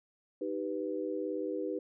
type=chord; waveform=sine; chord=Eb augmented; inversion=none; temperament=equal with one note detuned; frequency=311.1 / 389.3 / 493.9 Hz; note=Eb4 / G4 / B4; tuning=0 / -12 / 0 cents; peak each=-37 / -37 / -37 dBFS; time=0.41-1.79 s; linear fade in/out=5 ms; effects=none